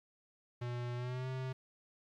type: tone with pitch glide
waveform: square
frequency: 121.5 to 130.22 Hz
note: B2 to C3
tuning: -28 to -8 cents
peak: -38 dBFS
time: 0.61-1.53 s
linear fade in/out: 10 ms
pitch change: +120 cents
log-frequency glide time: 0.95-1.28 s
effects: low-pass 4000 Hz 12 dB/octave + 12-bit